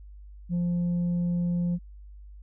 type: tone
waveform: sine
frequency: 174.61 Hz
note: F3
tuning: in tune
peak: -21 dBFS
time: 0.49-1.79 s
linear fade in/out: 50 ms
effects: tanh soft clip ceiling -23 dBFS + added 50 Hz sine -43 dBFS peak until 2.42 s